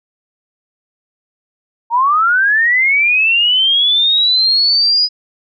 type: linear sweep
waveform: sine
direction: up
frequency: 906 to 4978 Hz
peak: -9 dBFS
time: 1.9-5.09 s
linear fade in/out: 50 ms
effects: none